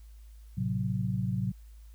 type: chord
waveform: sine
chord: F# diminished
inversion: first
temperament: equal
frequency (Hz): 110 / 130.81 / 185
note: A2 / C3 / F#3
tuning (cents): 0 / 0 / 0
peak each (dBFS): -32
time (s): 0.57-1.52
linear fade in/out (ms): 10
effects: added 54 Hz sine -47 dBFS peak until 1.94 s + white hiss -67 dBFS RMS until 1.94 s